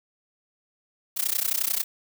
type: noise with amplitude modulation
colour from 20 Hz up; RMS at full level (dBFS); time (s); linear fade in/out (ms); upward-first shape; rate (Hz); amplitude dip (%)
blue; -22; 1.16-1.84; 20; sine; 31.3; 95
effects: none